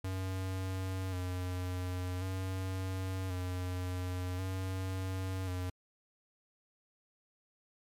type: tone with vibrato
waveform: square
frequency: 92.5 Hz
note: F#2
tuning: in tune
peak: -35 dBFS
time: 0.04-5.7 s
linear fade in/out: 5 ms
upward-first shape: square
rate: 0.46 Hz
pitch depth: 31 cents each way
effects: MP3 96 kbps